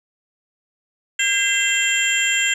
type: tone cluster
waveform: sine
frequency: 1606 / 2053 / 2718 / 3179 / 7300 Hz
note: G6 / C7 / F7 / G7 / A#8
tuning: +41 / -33 / -48 / +24 / -37 cents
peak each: -22 dBFS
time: 1.19-2.54 s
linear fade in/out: 5 ms
effects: tanh soft clip ceiling -9 dBFS